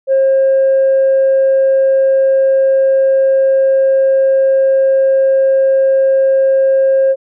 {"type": "tone", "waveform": "sine", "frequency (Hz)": 536, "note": "C5", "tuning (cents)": 42, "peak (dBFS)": -6, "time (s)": [0.07, 7.16], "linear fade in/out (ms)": 50, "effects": ["tanh soft clip ceiling -5 dBFS"]}